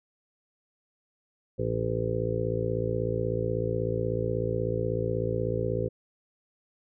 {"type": "harmonic tone", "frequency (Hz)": 56.3, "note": "A1", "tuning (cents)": 40, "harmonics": [1, 2, 3, 5, 6, 7, 8, 9], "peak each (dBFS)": [-39, -31, -35, -39, -41, -33, -34, -32], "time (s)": [1.58, 5.89], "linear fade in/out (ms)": 20, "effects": []}